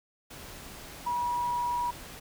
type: tone in noise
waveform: sine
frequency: 966 Hz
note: B5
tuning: 39 cents flat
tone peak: -27 dBFS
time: 1.06-1.91 s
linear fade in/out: 10 ms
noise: pink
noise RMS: -45 dBFS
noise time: 0.3-2.2 s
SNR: +15 dB
effects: none